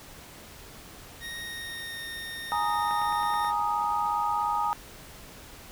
25% pulse tone with pitch glide, 1864.7 to 1840.1 Hz, A#6 to A#6, 0 to -23 cents, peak -32 dBFS, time 1.2-3.53 s, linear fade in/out 50 ms, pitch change -23 cents, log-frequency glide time 1.43-2.07 s
sine chord, Ab suspended second, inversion none, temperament equal with one note detuned, 835.4 / 932.3 / 1244.5 Hz, Ab5 / Bb5 / Eb6, +10 / 0 / 0 cents, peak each -29 dBFS, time 2.52-4.73 s, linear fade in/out 0 ms
click train, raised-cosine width 0.5 ms, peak -26 dBFS, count 6, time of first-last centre 2.91-3.446 s, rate 9.32 Hz
effects pink hiss -47 dBFS RMS until 5.71 s

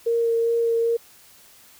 sine tone with vibrato, 462.8 Hz, A#4, 13 cents flat, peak -18 dBFS, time 0.06-0.97 s, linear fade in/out 10 ms, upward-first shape sine, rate 2.5 Hz, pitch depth 11 cents each way, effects white hiss -51 dBFS RMS until 1.79 s

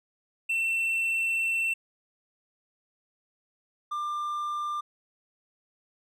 triangle tone pair in turn, 2692 / 1192.6 Hz, E7 / D6, +36 / +26 cents, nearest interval octave + major second, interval 1410 cents, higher first, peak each -23 / -27 dBFS, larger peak first, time 0.49-1.74 / 3.91-4.81 s, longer first, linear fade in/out 10 ms, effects none

